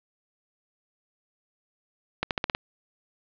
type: accelerating click train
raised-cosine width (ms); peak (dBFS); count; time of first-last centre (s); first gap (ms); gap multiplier
0.3; -9; 6; 2.23-2.549; 78; 0.9
effects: resampled to 11025 Hz + 7-bit